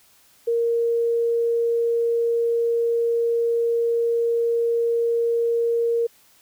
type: tone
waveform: sine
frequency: 466.2 Hz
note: A#4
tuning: in tune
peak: -18 dBFS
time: 0.47-6.07 s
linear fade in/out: 10 ms
effects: white hiss -56 dBFS RMS until 6.41 s